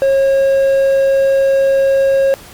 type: tone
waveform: triangle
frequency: 543 Hz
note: C#5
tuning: 36 cents flat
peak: -7 dBFS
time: 0.02-2.34 s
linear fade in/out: 0 ms
effects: pink hiss -37 dBFS RMS until 2.53 s + Opus 48 kbps